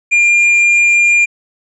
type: tone with tanh clipping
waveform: sine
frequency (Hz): 2401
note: D7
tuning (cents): +38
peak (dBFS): -8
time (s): 0.11-1.26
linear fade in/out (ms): 20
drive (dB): 5
effects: resampled to 22050 Hz